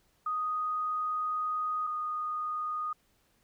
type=tone pair in turn; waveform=sine; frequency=1244.5 / 1233.8 Hz; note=D#6 / D#6; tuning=0 / -15 cents; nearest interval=unison; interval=15 cents; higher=first; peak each=-29 / -31 dBFS; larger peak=first; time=0.26-1.87 / 1.87-2.93 s; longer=first; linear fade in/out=5 ms; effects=pink hiss -70 dBFS RMS until 3.43 s

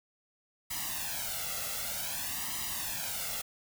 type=noise with flanger; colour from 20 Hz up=white; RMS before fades=-36 dBFS; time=0.7-3.42 s; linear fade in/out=10 ms; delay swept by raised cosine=1 to 1.5 ms; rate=0.54 Hz; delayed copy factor=+0.85; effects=none

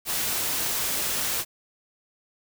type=noise; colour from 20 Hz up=white; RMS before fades=-27 dBFS; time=0.05-1.45 s; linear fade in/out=50 ms; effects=none

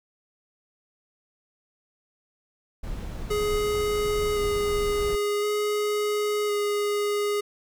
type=noise; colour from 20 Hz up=brown; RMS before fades=-33 dBFS; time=2.83-5.16 s; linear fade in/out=10 ms
type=tone with vibrato; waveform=square; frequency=415.3 Hz; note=G#4; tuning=in tune; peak=-24 dBFS; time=3.3-7.41 s; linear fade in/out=10 ms; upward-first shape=square; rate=0.47 Hz; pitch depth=11 cents each way
effects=none

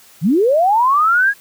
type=linear sweep; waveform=sine; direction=up; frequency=131.6 to 1678 Hz; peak=-10 dBFS; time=0.21-1.34 s; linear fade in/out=50 ms; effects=white hiss -46 dBFS RMS until 1.4 s + high-pass 80 Hz 12 dB/octave

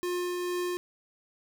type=tone with tremolo; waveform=square; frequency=356 Hz; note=F4; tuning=33 cents sharp; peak=-29 dBFS; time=0.03-0.77 s; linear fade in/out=0 ms; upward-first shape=triangle; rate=2.2 Hz; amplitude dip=25%; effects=none

